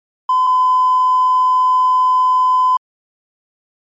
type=tone pair in turn; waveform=triangle; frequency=1018 / 1014.4 Hz; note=C6 / B5; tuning=-48 / +46 cents; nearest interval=unison; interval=6 cents; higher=first; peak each=-7 / -6 dBFS; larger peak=second; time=0.29-0.47 / 0.47-2.77 s; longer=second; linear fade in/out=5 ms; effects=tanh soft clip ceiling -7 dBFS + MP3 32 kbps